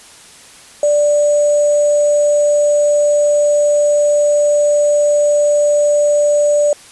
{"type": "tone with sample-and-hold", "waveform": "sine", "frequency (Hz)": 587.3, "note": "D5", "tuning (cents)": 0, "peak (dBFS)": -9, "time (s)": [0.83, 6.73], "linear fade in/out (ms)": 2, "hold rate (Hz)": 7350, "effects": ["white hiss -40 dBFS RMS until 6.91 s", "resampled to 24000 Hz"]}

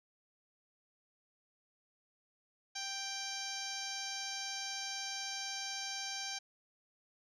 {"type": "tone with low-pass filter", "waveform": "10% pulse", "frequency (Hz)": 786, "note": "G5", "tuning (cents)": 4, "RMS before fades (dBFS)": -41, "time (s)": [2.75, 6.39], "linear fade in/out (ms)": 10, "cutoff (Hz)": 6200, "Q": 6, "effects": []}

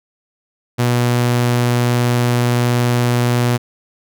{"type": "tone", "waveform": "sawtooth", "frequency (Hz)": 121.4, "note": "B2", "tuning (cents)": -29, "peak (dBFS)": -9, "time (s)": [0.78, 3.58], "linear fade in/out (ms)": 20, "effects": []}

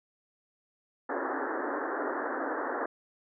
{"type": "band-pass noise", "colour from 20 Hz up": "pink", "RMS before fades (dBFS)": -33, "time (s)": [1.09, 2.86], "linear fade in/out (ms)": 5, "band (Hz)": [260, 1800], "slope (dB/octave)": 96, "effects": []}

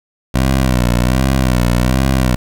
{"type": "tone with vibrato", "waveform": "15% pulse", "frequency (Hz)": 63, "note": "B1", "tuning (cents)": 35, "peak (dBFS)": -5, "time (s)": [0.34, 2.36], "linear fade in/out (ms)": 10, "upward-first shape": "sine", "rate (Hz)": 1.3, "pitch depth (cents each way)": 94, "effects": ["7-bit"]}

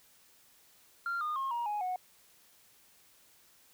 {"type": "tone with pitch steps", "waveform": "sine", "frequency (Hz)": [1386, 1220.6, 1074.9, 946.7, 833.7, 734.2], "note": ["F6", "D#6", "C6", "A#5", "G#5", "F#5"], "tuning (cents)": [-14, -34, 46, 26, 6, -14], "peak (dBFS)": -30, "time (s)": [1.06, 1.96], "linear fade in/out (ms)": 2, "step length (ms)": 150, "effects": ["tanh soft clip ceiling -29 dBFS", "white hiss -63 dBFS RMS until 3.73 s"]}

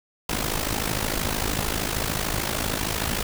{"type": "noise with amplitude modulation", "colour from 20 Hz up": "pink", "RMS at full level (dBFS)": -23, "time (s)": [0.29, 3.23], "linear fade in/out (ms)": 5, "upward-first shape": "sine", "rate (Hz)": 53.2, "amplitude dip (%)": 75, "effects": []}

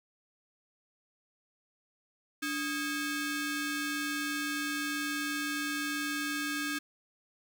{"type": "ring-modulated tone", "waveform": "sawtooth", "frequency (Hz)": 961, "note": "B5", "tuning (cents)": -48, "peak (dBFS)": -25, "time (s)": [2.42, 6.79], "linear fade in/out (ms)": 10, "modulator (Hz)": 669, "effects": []}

